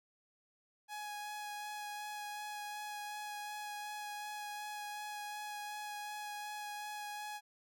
sawtooth tone with vibrato, 835 Hz, G#5, 9 cents sharp, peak -38 dBFS, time 0.88-7.41 s, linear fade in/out 50 ms, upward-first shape sine, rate 2.7 Hz, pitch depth 11 cents each way, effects none

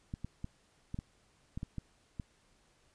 clicks, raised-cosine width 5 ms, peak -26 dBFS, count 9, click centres 0.139 / 0.246 / 0.444 / 0.944 / 0.989 / 1.575 / 1.631 / 1.783 / 2.198 s, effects pink hiss -69 dBFS RMS until 2.94 s + resampled to 22050 Hz

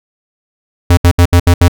square tone bursts, 87.31 Hz, F2, in tune, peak -4 dBFS, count 6, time 0.9-1.682 s, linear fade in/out 5 ms, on 72 ms, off 70 ms, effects none

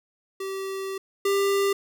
square tone pair in turn, 386.5 / 396.7 Hz, G4 / G4, -24 / +21 cents, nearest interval unison, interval 45 cents, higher second, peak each -30 / -21 dBFS, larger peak second, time 0.4-0.98 / 1.25-1.73 s, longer first, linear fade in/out 5 ms, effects none

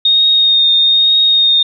sine tone with vibrato, 3700 Hz, A#7, 14 cents flat, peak -7 dBFS, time 0.05-1.63 s, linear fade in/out 5 ms, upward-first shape triangle, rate 1.1 Hz, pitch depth 20 cents each way, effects none

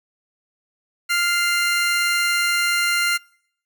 30% pulse tone pair together, 1396.9 / 2085 Hz, F6 / C7, 0 / -7 cents, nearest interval perfect fifth, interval 693 cents, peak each -18 dBFS, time 1.09-3.18 s, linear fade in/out 20 ms, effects noise-tail reverb RT60 0.7 s tail -26 dB re dry

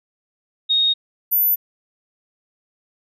sine tone pair in turn, 3729 / 13998 Hz, A#7 / A9, 0 / -10 cents, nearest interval octave + major seventh, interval 2290 cents, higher second, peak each -14 dBFS, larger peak neither, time 0.69-0.94 / 1.31-1.56 s, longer neither, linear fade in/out 20 ms, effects none

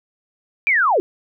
sine linear sweep, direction down, 2419 to 330.1 Hz, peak -13 dBFS, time 0.67-1 s, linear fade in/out 0 ms, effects none

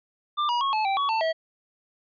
square tone with pitch steps, 1189 / 961 / 1096 / 865 / 781 / 1124 / 891 / 647 Hz, D6 / B5 / C#6 / A5 / G5 / C#6 / A5 / E5, +21 / -48 / -20 / -30 / -7 / +24 / +22 / -32 cents, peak -23 dBFS, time 0.37-1.33 s, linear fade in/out 20 ms, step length 120 ms, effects resampled to 11025 Hz

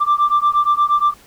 sine beating tone pair, 1174.7 / 1183.2 Hz, D6 / D6, 0 / +13 cents, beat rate 8.5 Hz, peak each -14 dBFS, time 0-1.14 s, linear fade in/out 20 ms, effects tanh soft clip ceiling -8 dBFS + pink hiss -47 dBFS RMS until 1.26 s

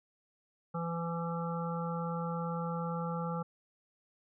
harmonic tone, 168.2 Hz, E3, 35 cents sharp, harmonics 1 / 3 / 5 / 7 / 8, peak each -35 / -40 / -42 / -43 / -44 dBFS, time 0.74-3.43 s, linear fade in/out 10 ms, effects none

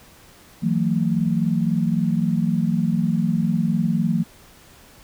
sine tone cluster, 162.4 / 182.2 / 226 Hz, E3 / F#3 / A3, -26 / -26 / +47 cents, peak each -22 dBFS, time 0.62-4.24 s, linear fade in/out 20 ms, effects pink hiss -49 dBFS RMS until 5.03 s

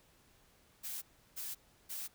blue noise bursts, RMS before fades -42 dBFS, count 3, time 0.83-2.08 s, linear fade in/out 20 ms, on 190 ms, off 340 ms, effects pink hiss -67 dBFS RMS until 2.14 s

